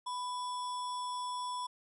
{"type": "tone with sample-and-hold", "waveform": "sine", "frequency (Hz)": 992, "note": "B5", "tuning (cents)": 7, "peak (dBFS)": -35, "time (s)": [0.06, 1.67], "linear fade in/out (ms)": 10, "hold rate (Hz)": 4410, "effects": ["resampled to 24000 Hz"]}